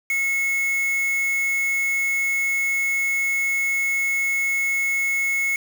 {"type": "tone with quantisation", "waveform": "triangle", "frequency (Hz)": 2184, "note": "C#7", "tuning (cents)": -26, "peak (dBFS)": -18, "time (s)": [0.1, 5.56], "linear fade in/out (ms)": 2, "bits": 5, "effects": []}